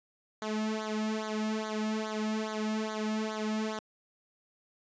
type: tone with flanger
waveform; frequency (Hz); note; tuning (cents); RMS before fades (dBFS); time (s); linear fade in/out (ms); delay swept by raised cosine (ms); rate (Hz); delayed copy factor
sawtooth; 216.4; A3; -29; -33; 0.42-3.79; 0; 0.37 to 2.07; 2.4; -0.95
effects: resampled to 16000 Hz